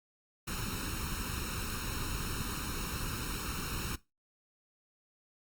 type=noise with comb filter; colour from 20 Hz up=pink; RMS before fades=-37 dBFS; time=0.47-3.96 s; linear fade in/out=10 ms; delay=0.74 ms; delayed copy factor=+0.8; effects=noise-tail reverb RT60 0.2 s tail -18 dB re dry + Opus 48 kbps